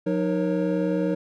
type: tone cluster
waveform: triangle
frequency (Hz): 180.1 / 309.3 / 470.8 / 550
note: F#3 / D#4 / A#4 / C#5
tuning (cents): -46 / -10 / +17 / -14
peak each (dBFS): -24 / -24 / -26 / -27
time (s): 0.06-1.15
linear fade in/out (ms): 10
effects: none